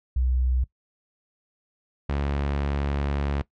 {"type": "tone pair in turn", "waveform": ["sine", "sawtooth"], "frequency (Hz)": [63.1, 70.83], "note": ["B1", "C#2"], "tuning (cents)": [38, 38], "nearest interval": "major second", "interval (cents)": 200, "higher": "second", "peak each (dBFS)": -20, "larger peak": "neither", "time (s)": [[0.16, 0.64], [2.09, 3.42]], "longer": "second", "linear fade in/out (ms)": 5, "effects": ["noise-tail reverb RT60 0.1 s tail -19 dB re dry", "low-pass 3000 Hz 12 dB/octave"]}